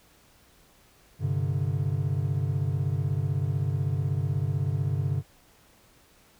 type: chord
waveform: triangle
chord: G suspended fourth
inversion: none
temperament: equal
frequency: 98 / 130.81 / 146.83 Hz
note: G2 / C3 / D3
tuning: 0 / 0 / 0 cents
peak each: -27 dBFS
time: 1.19-5.23 s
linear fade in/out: 50 ms
effects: pink hiss -59 dBFS RMS until 6.39 s